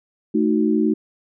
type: chord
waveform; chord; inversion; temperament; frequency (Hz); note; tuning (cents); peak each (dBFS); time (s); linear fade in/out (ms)
sine; D# diminished; second; equal; 220 / 311.1 / 370; A3 / D#4 / F#4; 0 / 0 / 0; -19 / -19 / -22; 0.34-0.94; 10
effects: none